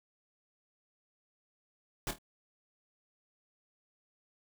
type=noise with echo; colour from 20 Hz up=pink; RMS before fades=-35 dBFS; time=2.07-2.11 s; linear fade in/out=2 ms; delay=25 ms; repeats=3; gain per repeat=-9 dB; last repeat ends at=2.185 s; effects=none